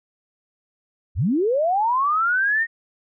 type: linear sweep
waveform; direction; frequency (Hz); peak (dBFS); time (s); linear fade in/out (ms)
sine; up; 55.6 to 1873; -17; 1.15-2.67; 50
effects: none